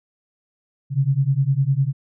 sine beating tone pair, 132.1 / 142 Hz, C3 / C#3, +17 / +42 cents, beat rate 9.9 Hz, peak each -19 dBFS, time 0.9-1.93 s, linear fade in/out 50 ms, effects none

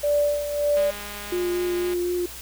sine tone with tremolo, 584 Hz, D5, 10 cents flat, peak -17 dBFS, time 0.03-0.91 s, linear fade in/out 10 ms, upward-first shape sine, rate 1.7 Hz, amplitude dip 65%
click train, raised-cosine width 0.3 ms, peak -21 dBFS, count 240, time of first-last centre 0.77-1.936 s, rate 205 Hz
sine tone with vibrato, 354.2 Hz, F4, 24 cents sharp, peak -22 dBFS, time 1.32-2.26 s, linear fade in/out 5 ms, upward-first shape triangle, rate 4 Hz, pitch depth 15 cents each way
effects added 60 Hz sine -44 dBFS peak until 2.41 s + white hiss -39 dBFS RMS until 2.41 s

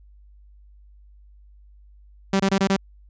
sawtooth tone bursts, 194.4 Hz, G3, 14 cents flat, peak -13 dBFS, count 5, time 2.33-2.765 s, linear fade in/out 5 ms, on 67 ms, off 25 ms, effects added 50 Hz sine -47 dBFS peak until 3.09 s + resampled to 16000 Hz

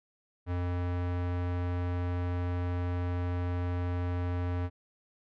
square tone, 88.7 Hz, F2, 27 cents sharp, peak -30 dBFS, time 0.46-4.7 s, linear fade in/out 50 ms, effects low-pass 2000 Hz 12 dB/octave

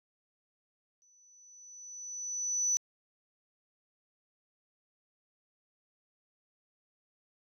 sine tone with exponential growth, 5970 Hz, F#8, 15 cents sharp, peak -24 dBFS, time 1.02-2.77 s, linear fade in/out 0 ms, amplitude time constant 380 ms, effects tanh soft clip ceiling -21 dBFS

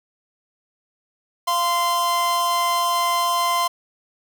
45% pulse tone pair together, 692.1 / 1037 Hz, F5 / C6, -16 / -16 cents, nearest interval perfect fifth, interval 700 cents, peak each -25 / -19 dBFS, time 1.47-3.68 s, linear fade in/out 10 ms, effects none

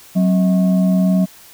sine tone with frequency modulation, 186.6 Hz, F#3, 15 cents sharp, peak -11 dBFS, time 0.15-1.26 s, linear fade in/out 20 ms, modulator 452 Hz, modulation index 0.46, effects white hiss -43 dBFS RMS until 1.53 s

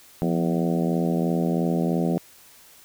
harmonic tone with a mistuned harmonic, 83 Hz, E2, 12 cents sharp, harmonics 2 / 3 / 4 / 5 / 6 / 7 / 8 / 9, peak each -23 / -27 / -29 / -31 / -33 / -34 / -35 / -36 dBFS, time 0.22-2.18 s, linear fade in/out 0 ms, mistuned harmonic 2, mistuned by +83 cents, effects white hiss -51 dBFS RMS until 2.84 s

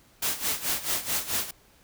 white noise with tremolo, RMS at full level -26 dBFS, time 0.22-1.51 s, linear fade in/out 5 ms, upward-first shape sine, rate 4.6 Hz, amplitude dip 80%, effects pink hiss -59 dBFS RMS until 1.83 s

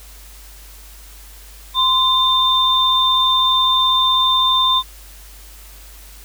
sine tone pair together, 1035 / 3592 Hz, C6 / A7, -19 / +35 cents, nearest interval octave + minor seventh, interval 2154 cents, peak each -16 / -14 dBFS, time 1.74-4.83 s, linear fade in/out 50 ms, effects added 50 Hz sine -39 dBFS peak until 6.24 s + white hiss -43 dBFS RMS until 6.24 s

